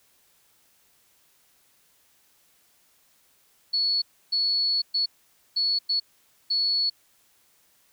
sine tone bursts at uneven times, 4402 Hz, C#8, 13 cents flat, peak -21 dBFS, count 6, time 3.73-4.02 / 4.32-4.82 / 4.94-5.06 / 5.56-5.79 / 5.89-6 / 6.5-6.9 s, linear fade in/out 10 ms, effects white hiss -63 dBFS RMS until 7.92 s

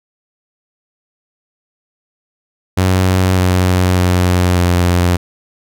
sawtooth tone with pitch steps, 93.1 / 91.5 / 89.93 / 88.38 Hz, F#2 / F#2 / F#2 / F2, +11 / -19 / -49 / +21 cents, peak -6 dBFS, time 2.77-5.17 s, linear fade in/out 10 ms, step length 600 ms, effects none

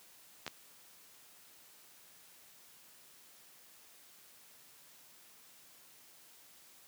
clicks, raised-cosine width 0.2 ms, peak -22 dBFS, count 2, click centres 0.465 / 0.478 s, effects white hiss -60 dBFS RMS until 6.87 s + high-pass 100 Hz 12 dB/octave

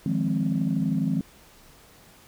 sine chord, F minor seventh, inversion third, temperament equal with one note detuned, 155.56 / 175.22 / 207.7 / 261.6 Hz, Eb3 / F3 / Ab3 / C4, 0 / +6 / 0 / 0 cents, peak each -27 dBFS, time 0.06-1.21 s, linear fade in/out 2 ms, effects tanh soft clip ceiling -14 dBFS + pink hiss -53 dBFS RMS until 2.27 s

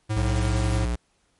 square tone with tremolo, 107.6 Hz, A2, 38 cents flat, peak -23 dBFS, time 0.09-0.86 s, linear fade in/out 20 ms, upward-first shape triangle, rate 11 Hz, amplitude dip 25%
square tone with pitch glide, 61.74 to 59.33 Hz, B1 to A#1, 0 to +31 cents, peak -24 dBFS, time 0.16-0.96 s, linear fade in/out 10 ms, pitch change -69 cents, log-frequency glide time 0.31-0.77 s
white high-pass noise, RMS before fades -42 dBFS, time 0.32-0.81 s, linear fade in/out 50 ms, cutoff 440 Hz, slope 12 dB/octave
effects pink hiss -67 dBFS RMS until 1.39 s + MP3 48 kbps

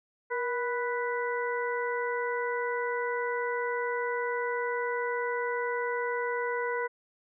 harmonic tone with a mistuned harmonic, 493.9 Hz, B4, in tune, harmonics 1 / 2 / 3 / 4, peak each -31 / -34 / -36 / -37 dBFS, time 0.3-6.88 s, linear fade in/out 20 ms, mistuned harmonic 1, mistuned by -61 cents, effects none

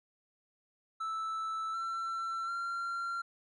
triangle tone with pitch steps, 1316 / 1346 / 1376.6 Hz, E6 / E6 / F6, -3 / +36 / -25 cents, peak -32 dBFS, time 1-3.22 s, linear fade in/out 10 ms, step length 740 ms, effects resampled to 24000 Hz

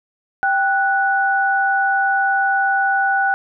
sine tone pair together, 784 / 1477.2 Hz, G5 / F#6, 0 / -3 cents, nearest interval major seventh, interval 1097 cents, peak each -17 dBFS, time 0.43-3.34 s, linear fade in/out 0 ms, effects none

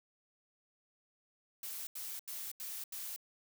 blue noise bursts, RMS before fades -43 dBFS, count 5, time 1.63-3.162 s, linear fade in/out 2 ms, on 240 ms, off 83 ms, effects none

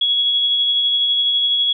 sine tone with tremolo, 3345 Hz, G#7, 12 cents sharp, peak -13 dBFS, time 0.01-1.73 s, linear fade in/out 5 ms, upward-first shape sine, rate 12 Hz, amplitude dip 25%, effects none

